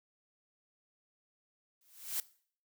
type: noise with exponential growth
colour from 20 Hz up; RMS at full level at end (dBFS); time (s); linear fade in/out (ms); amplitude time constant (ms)
blue; -32; 1.81-2.2; 2; 83
effects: noise-tail reverb RT60 0.5 s tail -19 dB re dry